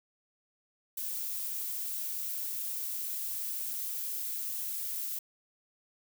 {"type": "noise", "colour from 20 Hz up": "violet", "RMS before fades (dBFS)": -36, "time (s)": [0.97, 5.19], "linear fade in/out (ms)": 5, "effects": []}